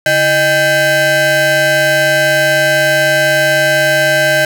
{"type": "ring-modulated tone", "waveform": "40% pulse", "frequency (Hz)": 474, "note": "A#4", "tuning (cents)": 29, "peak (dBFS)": -5, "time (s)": [0.06, 4.45], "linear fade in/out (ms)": 2, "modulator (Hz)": 1090, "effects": []}